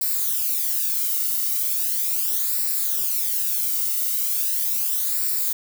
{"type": "noise with flanger", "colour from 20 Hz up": "violet", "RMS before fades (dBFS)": -23, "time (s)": [0.01, 5.53], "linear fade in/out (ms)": 5, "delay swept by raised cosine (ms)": [0.31, 1.22], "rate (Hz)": 0.38, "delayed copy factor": -0.65, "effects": []}